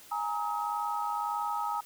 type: chord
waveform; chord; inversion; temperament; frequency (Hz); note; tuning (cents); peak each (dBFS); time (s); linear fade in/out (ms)
sine; Ab suspended second; none; equal with one note detuned; 830.6 / 932.3 / 1272.1; Ab5 / Bb5 / Eb6; 0 / 0 / +38; -34; 0.11-1.81; 10
effects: white hiss -53 dBFS RMS until 1.85 s